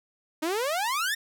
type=exponential sweep; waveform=sawtooth; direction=up; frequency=300 to 1864.7 Hz; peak=-22 dBFS; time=0.42-1.15 s; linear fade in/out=10 ms; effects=none